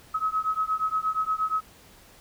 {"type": "beating tone pair", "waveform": "sine", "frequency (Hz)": [1276, 1284.5], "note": ["D#6", "E6"], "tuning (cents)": [43, -45], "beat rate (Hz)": 8.5, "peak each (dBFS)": -27, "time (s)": [0.14, 1.61], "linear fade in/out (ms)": 10, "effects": ["pink hiss -53 dBFS RMS until 2.2 s"]}